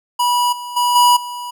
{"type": "tone with level steps", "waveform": "square", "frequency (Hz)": 975, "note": "B5", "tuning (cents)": -23, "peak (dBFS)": [-14, -27, -14, -9, -26], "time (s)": [0.19, 1.51], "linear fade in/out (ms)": 10, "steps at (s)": [0.52, 0.76, 0.95, 1.16], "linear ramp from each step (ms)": 10, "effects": []}